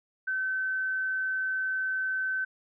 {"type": "tone", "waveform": "sine", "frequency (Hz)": 1531, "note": "G6", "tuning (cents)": -41, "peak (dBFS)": -27, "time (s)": [0.27, 2.45], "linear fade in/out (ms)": 10, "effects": []}